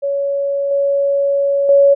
sine tone with level steps, 560 Hz, C#5, 18 cents sharp, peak -15 / -12 / -6 dBFS, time 0.02-1.95 s, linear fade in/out 20 ms, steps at 0.71 / 1.69 s, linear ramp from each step 2 ms, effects none

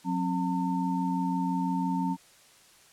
sine tone cluster, 181.9 / 267.8 / 905 Hz, F#3 / C4 / A5, -29 / +40 / +48 cents, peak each -29 / -30 / -32 dBFS, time 0.04-2.17 s, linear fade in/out 50 ms, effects white hiss -57 dBFS RMS until 2.92 s + low-pass 10000 Hz 12 dB/octave

